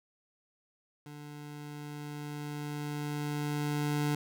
25% pulse tone with level ramp, 147.5 Hz, D3, 8 cents sharp, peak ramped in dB -41 to -24 dBFS, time 1.06-4.15 s, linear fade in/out 2 ms, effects none

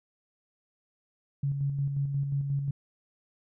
sine tone with tremolo, 140 Hz, C#3, 18 cents sharp, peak -25 dBFS, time 1.43-2.71 s, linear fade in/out 5 ms, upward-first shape square, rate 5.6 Hz, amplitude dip 40%, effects none

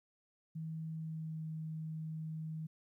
sine tone with pitch glide, 160 to 158.16 Hz, D#3 to D#3, +49 to +29 cents, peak -39 dBFS, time 0.55-2.67 s, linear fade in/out 10 ms, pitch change -20 cents, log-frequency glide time 0.92-1.46 s, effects 13-bit

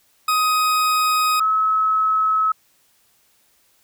40% pulse / sine tone pair in turn, 1255 / 1289.5 Hz, D#6 / E6, +15 / -39 cents, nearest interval unison, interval 46 cents, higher second, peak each -15 dBFS, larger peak neither, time 0.28-1.4 / 1.4-2.52 s, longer neither, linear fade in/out 5 ms, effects white hiss -60 dBFS RMS until 3.83 s

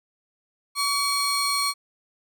30% pulse tone pair together, 1132 / 4281 Hz, C#6 / C8, +36 / +39 cents, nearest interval octave + major seventh, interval 2303 cents, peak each -22 dBFS, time 0.75-1.74 s, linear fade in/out 50 ms, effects none

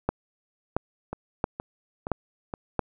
two click trains, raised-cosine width 1 ms, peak -18 / -9 dBFS, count 4 / 5, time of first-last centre 1.13-2.538 / 0.09-2.793 s, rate 2.13 / 1.48 Hz, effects none

